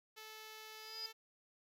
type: tone with pitch glide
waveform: 5% pulse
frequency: 435.7 to 443.1 Hz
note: A4 to A4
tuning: -17 to +12 cents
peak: -39 dBFS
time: 0.16-1.13 s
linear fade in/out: 20 ms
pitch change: +29 cents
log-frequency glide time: 0.83-0.98 s
type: tone with exponential growth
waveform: sine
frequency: 4944 Hz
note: D#8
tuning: 12 cents flat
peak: -39 dBFS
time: 0.55-1.06 s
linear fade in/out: 1 ms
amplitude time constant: 110 ms
effects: none